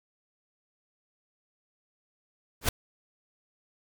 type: noise with exponential growth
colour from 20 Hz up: pink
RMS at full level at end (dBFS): -18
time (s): 2.61-2.69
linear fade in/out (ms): 5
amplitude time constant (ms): 17
effects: none